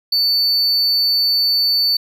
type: tone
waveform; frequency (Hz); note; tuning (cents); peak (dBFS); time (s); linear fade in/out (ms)
triangle; 4500; C#8; +25; -12; 0.12-1.97; 5
effects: none